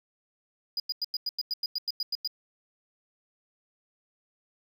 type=tone bursts; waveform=triangle; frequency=4917 Hz; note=D#8; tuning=21 cents flat; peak=-26 dBFS; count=13; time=0.77-2.275 s; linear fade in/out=2 ms; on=29 ms; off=94 ms; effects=none